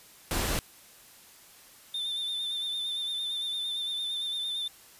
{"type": "noise", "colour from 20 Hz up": "pink", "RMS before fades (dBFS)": -29, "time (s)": [0.31, 0.59], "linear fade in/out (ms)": 0}
{"type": "tone with vibrato", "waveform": "triangle", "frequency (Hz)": 3578, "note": "A7", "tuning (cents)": 28, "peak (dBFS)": -29, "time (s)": [1.94, 4.68], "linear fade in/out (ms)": 5, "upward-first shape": "sine", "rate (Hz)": 8.8, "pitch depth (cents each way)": 37}
{"effects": ["white hiss -54 dBFS RMS until 4.99 s", "resampled to 32000 Hz"]}